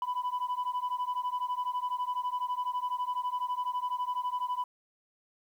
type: beating tone pair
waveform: sine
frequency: 987.8 / 999.8 Hz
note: B5 / B5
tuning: 0 / +21 cents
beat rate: 12 Hz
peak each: -31 dBFS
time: 0.02-4.64 s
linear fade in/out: 2 ms
effects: tanh soft clip ceiling -27 dBFS + 10-bit